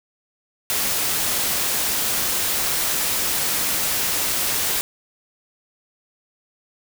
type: noise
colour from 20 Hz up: white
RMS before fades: -22 dBFS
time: 0.7-4.81 s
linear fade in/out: 0 ms
effects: none